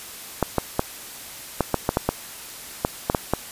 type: clicks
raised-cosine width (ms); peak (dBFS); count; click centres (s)
1; -4; 12; 0.427 / 0.583 / 0.794 / 1.607 / 1.743 / 1.891 / 1.971 / 2.09 / 2.849 / 3.099 / 3.148 / 3.336
effects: white hiss -38 dBFS RMS until 3.51 s + resampled to 32000 Hz